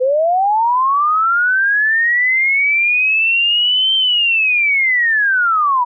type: linear two-way sweep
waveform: sine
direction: up then down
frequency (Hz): 493.9 to 3136 to 947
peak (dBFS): -11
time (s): 0-5.85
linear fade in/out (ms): 20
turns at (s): 3.95
effects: none